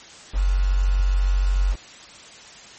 sine tone with quantisation, 46.51 Hz, F#1, 10 cents sharp, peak -16 dBFS, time 0.33-1.76 s, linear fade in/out 50 ms, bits 6, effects white hiss -43 dBFS RMS until 2.78 s + MP3 32 kbps

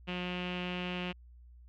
sawtooth tone with low-pass filter, 179.5 Hz, F3, 48 cents sharp, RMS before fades -37 dBFS, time 0.07-1.13 s, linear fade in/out 20 ms, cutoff 2800 Hz, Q 5.9, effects added 60 Hz sine -52 dBFS peak until 1.68 s

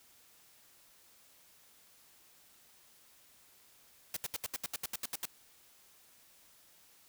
white noise bursts, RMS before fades -37 dBFS, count 12, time 4.14-5.255 s, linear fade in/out 2 ms, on 26 ms, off 73 ms, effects white hiss -63 dBFS RMS until 7.08 s

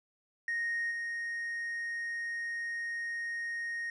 triangle tone with level steps, 1863 Hz, A#6, 2 cents flat, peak -28 / -32 dBFS, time 0.48-3.9 s, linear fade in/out 2 ms, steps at 0.9 s, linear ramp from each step 20 ms, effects tanh soft clip ceiling -26 dBFS + resampled to 24000 Hz

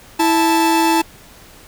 45% pulse tone pair together, 328.2 / 878 Hz, E4 / A5, -8 / -4 cents, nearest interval octave + perfect fourth, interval 1704 cents, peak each -15 dBFS, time 0.19-1.02 s, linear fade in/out 10 ms, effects pink hiss -43 dBFS RMS until 1.67 s

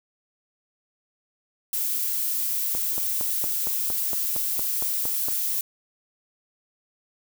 violet noise, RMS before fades -26 dBFS, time 1.73-5.61 s, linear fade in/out 2 ms
click train, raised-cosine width 1 ms, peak -20 dBFS, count 12, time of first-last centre 2.75-5.285 s, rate 4.34 Hz
effects none

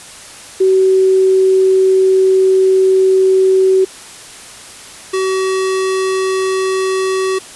sine / square tone pair in turn, 379.2 / 379.2 Hz, F#4 / F#4, +43 / +43 cents, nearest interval unison, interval 0 cents, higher neither, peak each -7 / -14 dBFS, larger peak first, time 0.6-3.85 / 5.13-7.39 s, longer first, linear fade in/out 10 ms, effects white hiss -34 dBFS RMS until 7.55 s + resampled to 24000 Hz

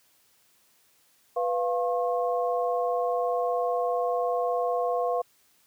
sine tone cluster, 495 / 696 / 1079 Hz, B4 / F5 / C#6, +4 / -6 / -47 cents, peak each -27 / -27 / -33 dBFS, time 1.36-5.22 s, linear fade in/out 10 ms, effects white hiss -64 dBFS RMS until 5.66 s + high-pass 60 Hz 12 dB/octave

